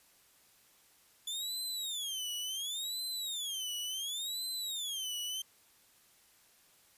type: tone with vibrato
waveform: sawtooth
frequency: 3454 Hz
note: A7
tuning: 33 cents flat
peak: -33 dBFS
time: 1.27-5.42 s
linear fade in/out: 5 ms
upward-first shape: sine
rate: 0.7 Hz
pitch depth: 280 cents each way
effects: white hiss -65 dBFS RMS until 6.97 s + resampled to 32000 Hz